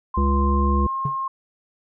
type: tone with pitch glide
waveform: sine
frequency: 1046.5 to 1069.1 Hz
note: C6 to C6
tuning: 0 to +37 cents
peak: -23 dBFS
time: 0.14-1.28 s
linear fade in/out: 5 ms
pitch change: +37 cents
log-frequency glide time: 0.44-0.95 s
type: harmonic tone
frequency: 69.3 Hz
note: C#2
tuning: in tune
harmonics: 1 / 3 / 5 / 7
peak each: -18 / -24 / -28 / -33 dBFS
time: 0.17-0.87 s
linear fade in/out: 5 ms
type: tone with exponential decay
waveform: triangle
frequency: 140.9 Hz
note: C#3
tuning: 29 cents sharp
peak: -16 dBFS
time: 1.05-1.16 s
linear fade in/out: 5 ms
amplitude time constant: 23 ms
effects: none